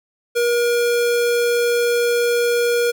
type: tone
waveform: square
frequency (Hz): 476.9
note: A#4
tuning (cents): +39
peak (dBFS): -16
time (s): 0.35-2.92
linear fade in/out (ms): 20
effects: none